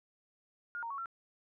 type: tone with pitch steps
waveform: sine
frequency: 1422 / 926 / 1113 / 1351 Hz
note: F6 / A#5 / C#6 / E6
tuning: +31 / -12 / +7 / +42 cents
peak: -37 dBFS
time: 0.75-1.058 s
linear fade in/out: 0 ms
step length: 77 ms
effects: none